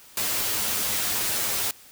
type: noise with comb filter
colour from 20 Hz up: white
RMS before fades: -26 dBFS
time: 0.17-1.71 s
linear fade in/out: 2 ms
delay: 9.5 ms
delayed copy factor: +0.6
effects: white hiss -50 dBFS RMS until 1.91 s